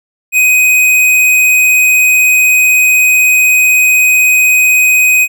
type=tone; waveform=square; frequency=2506 Hz; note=D#7; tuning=12 cents sharp; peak=-6 dBFS; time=0.32-5.28 s; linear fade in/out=50 ms; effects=none